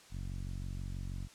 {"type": "tone with low-pass filter", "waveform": "10% pulse", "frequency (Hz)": 46.25, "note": "F#1", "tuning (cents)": 0, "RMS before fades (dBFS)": -40, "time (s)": [0.1, 1.29], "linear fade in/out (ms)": 50, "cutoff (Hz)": 130, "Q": 0.53, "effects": ["white hiss -58 dBFS RMS until 1.34 s", "low-pass 8000 Hz 12 dB/octave"]}